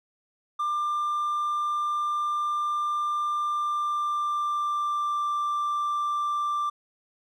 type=tone with pitch glide; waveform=triangle; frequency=1192 to 1179.7 Hz; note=D6 to D6; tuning=+25 to +7 cents; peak=-22 dBFS; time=0.59-6.7 s; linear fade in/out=10 ms; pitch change=-18 cents; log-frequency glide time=3.35-5.27 s; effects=tanh soft clip ceiling -18 dBFS